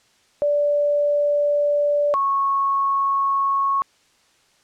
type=tone pair in turn; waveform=sine; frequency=583 / 1100.6 Hz; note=D5 / C#6; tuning=-13 / -13 cents; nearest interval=major seventh; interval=1100 cents; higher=second; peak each=-16 / -17 dBFS; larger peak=first; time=0.42-2.14 / 2.14-3.82 s; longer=first; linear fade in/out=0 ms; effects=white hiss -59 dBFS RMS until 4.63 s + low-pass 7000 Hz 12 dB/octave